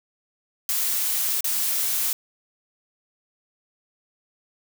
blue noise with dropouts, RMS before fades -24 dBFS, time 0.69-2.13 s, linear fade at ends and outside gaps 1 ms, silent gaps 1.407-1.443 s, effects none

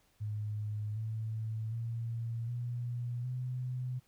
sine tone with pitch steps, 105.7 / 110.51 / 115.53 / 120.79 / 126.28 Hz, G#2 / A2 / A#2 / B2 / B2, +31 / +8 / -15 / -38 / +39 cents, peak -34 dBFS, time 0.2-4 s, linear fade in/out 20 ms, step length 760 ms, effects pink hiss -70 dBFS RMS until 4.07 s

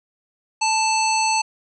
harmonic tone, 880 Hz, A5, in tune, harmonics 1 / 3 / 5 / 7 / 9, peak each -19 / -24 / -26 / -27 / -29 dBFS, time 0.61-1.42 s, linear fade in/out 10 ms, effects none

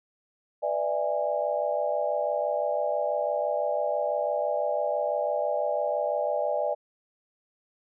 sine chord, E dominant seventh, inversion second, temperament just, 494.4 / 593.3 / 659.3 / 824.1 Hz, B4 / D5 / E5 / G#5, +2 / +18 / 0 / -14 cents, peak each -33 / -27 / -31 / -32 dBFS, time 0.62-6.75 s, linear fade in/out 20 ms, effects none

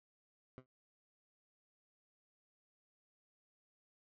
15% pulse tone with exponential decay, 129.1 Hz, C3, 23 cents flat, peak -40 dBFS, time 0.58-0.66 s, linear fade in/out 0 ms, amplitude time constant 17 ms, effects low-pass 2000 Hz 12 dB/octave

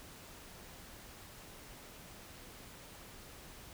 silence, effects pink hiss -53 dBFS RMS until 3.73 s

